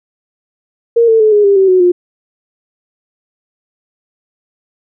sine tone with pitch steps, 466.2 / 448.5 / 431.5 / 415.1 / 399.3 / 384.2 / 369.6 / 355.6 Hz, A#4 / A4 / A4 / G#4 / G4 / G4 / F#4 / F4, 0 / +33 / -34 / -1 / +32 / -35 / -2 / +31 cents, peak -5 dBFS, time 0.96-1.92 s, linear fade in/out 10 ms, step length 120 ms, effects none

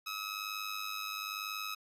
15% pulse tone with amplitude modulation, 1280 Hz, D#6, 49 cents sharp, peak -28 dBFS, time 0.06-1.75 s, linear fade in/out 10 ms, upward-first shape sine, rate 101 Hz, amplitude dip 65%, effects AAC 64 kbps

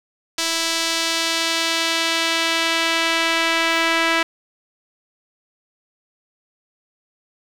sawtooth tone with band-pass filter sweep, 329.6 Hz, E4, in tune, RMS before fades -20 dBFS, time 0.38-4.23 s, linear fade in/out 5 ms, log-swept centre 5100 to 2200 Hz, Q 1.1, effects 7-bit

